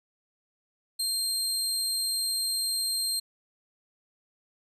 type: tone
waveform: 25% pulse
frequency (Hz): 4186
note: C8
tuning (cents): 0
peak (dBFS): -22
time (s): 0.99-3.2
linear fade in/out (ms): 10
effects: none